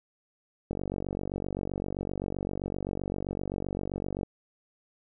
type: click train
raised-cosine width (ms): 2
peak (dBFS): -19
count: 169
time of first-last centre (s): 0.71-4.232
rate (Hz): 47.7
effects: none